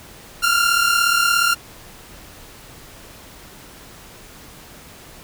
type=tone pair together; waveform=sawtooth; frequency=1373 / 1410 Hz; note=F6 / F6; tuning=-30 / +16 cents; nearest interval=unison; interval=46 cents; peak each=-14 dBFS; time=0.42-1.55 s; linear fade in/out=20 ms; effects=pink hiss -42 dBFS RMS until 5.23 s